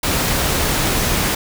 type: noise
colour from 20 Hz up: pink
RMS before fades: -18 dBFS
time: 0.03-1.35 s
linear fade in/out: 5 ms
effects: none